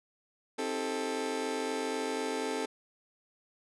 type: chord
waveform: 30% pulse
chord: A half-diminished seventh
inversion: first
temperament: just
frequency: 264 / 316.8 / 396 / 440 Hz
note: C4 / Eb4 / G4 / A4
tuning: +16 / +31 / +18 / 0 cents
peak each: -35 / -38 / -38 / -32 dBFS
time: 0.58-2.66 s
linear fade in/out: 10 ms
effects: resampled to 24000 Hz